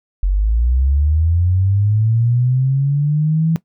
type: linear sweep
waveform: sine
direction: up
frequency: 44.64 to 164.81 Hz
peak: -12 dBFS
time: 0.23-3.56 s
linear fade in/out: 0 ms
effects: noise-tail reverb RT60 0.1 s tail -17 dB re dry